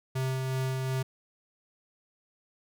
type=tone with tremolo; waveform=square; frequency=131.2 Hz; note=C3; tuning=5 cents sharp; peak=-28 dBFS; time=0.15-1.03 s; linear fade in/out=10 ms; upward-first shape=sine; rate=2.7 Hz; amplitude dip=25%; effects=none